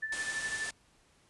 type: tone with tremolo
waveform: sine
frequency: 1760 Hz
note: A6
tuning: in tune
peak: -31 dBFS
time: 0.02-0.7 s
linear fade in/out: 10 ms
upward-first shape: sine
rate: 12 Hz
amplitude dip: 65%
type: low-pass noise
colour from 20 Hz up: white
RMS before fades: -42 dBFS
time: 0.12-0.71 s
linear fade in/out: 5 ms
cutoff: 10000 Hz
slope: 96 dB/octave
effects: pink hiss -66 dBFS RMS until 1.29 s + resampled to 24000 Hz